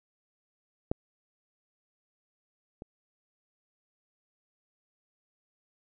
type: clicks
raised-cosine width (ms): 2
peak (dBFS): -14 / -28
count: 2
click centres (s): 0.915 / 2.821
effects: none